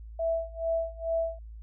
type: tone with tremolo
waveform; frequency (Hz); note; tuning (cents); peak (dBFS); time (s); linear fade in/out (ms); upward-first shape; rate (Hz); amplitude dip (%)
sine; 659.3; E5; 0; -24; 0.19-1.39; 5; sine; 2.3; 95
effects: added 55 Hz sine -41 dBFS peak until 1.62 s